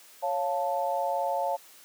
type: chord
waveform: sine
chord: Db augmented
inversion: none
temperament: equal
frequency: 554.4 / 698.5 / 880 Hz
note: Db5 / F5 / A5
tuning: 0 / 0 / 0 cents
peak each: -30 dBFS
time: 0.22-1.57 s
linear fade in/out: 20 ms
effects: white hiss -53 dBFS RMS until 1.84 s + high-pass 300 Hz 12 dB/octave